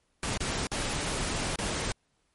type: noise with dropouts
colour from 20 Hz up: pink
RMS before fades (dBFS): -31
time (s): 0.23-1.92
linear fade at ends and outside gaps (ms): 1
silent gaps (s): 0.375-0.404 / 0.67-0.716 / 1.558-1.587
effects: pink hiss -73 dBFS RMS until 2.34 s + MP3 48 kbps